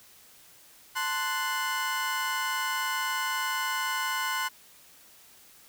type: chord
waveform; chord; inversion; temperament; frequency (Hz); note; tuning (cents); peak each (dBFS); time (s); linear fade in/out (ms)
30% pulse; F# diminished; first; equal with one note detuned; 880 / 1042.3 / 1480; A5 / C6 / F#6; 0 / -7 / 0; -34 / -28 / -29; 0.95-4.49; 20
effects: white hiss -55 dBFS RMS until 5.68 s